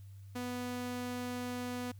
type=tone; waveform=sawtooth; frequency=246.9 Hz; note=B3; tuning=in tune; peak=-33 dBFS; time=0.35-1.92 s; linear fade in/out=10 ms; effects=added 98 Hz sine -48 dBFS peak until 1.99 s + white hiss -70 dBFS RMS until 1.99 s